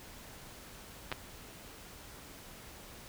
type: clicks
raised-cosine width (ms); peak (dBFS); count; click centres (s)
0.3; -19; 2; 1.117 / 1.125
effects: pink hiss -51 dBFS RMS until 3.08 s